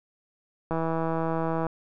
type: click train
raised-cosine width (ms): 1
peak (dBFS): -15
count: 157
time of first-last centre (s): 0.71-1.667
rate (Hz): 163
effects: none